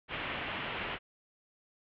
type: low-pass noise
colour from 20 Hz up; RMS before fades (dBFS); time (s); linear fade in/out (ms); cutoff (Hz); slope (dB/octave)
white; -38; 0.08-0.99; 50; 3100; 48
effects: none